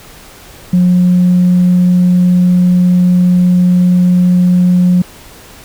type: tone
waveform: sine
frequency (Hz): 179.5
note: F3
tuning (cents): +48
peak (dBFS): -4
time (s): 0.73-5.02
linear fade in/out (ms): 5
effects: tanh soft clip ceiling -2 dBFS + pink hiss -36 dBFS RMS until 5.64 s